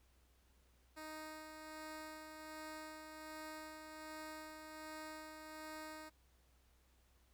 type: tone with tremolo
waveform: 10% pulse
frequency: 311.1 Hz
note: D#4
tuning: in tune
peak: -39 dBFS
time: 0.96-6.1 s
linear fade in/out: 20 ms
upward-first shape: sine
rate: 1.3 Hz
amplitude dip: 40%
effects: added 62 Hz sine -70 dBFS peak until 7.33 s + pink hiss -75 dBFS RMS until 7.33 s